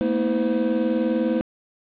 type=tone cluster; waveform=triangle; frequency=221.4 / 241.3 / 322.2 / 512 Hz; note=A3 / B3 / E4 / C5; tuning=+11 / -40 / -39 / -38 cents; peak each=-23 dBFS; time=0.01-1.41 s; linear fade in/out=0 ms; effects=resampled to 8000 Hz + 7-bit